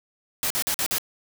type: noise bursts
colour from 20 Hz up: white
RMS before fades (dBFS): -25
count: 5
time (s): 0.43-0.983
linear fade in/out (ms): 0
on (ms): 73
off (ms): 47
effects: none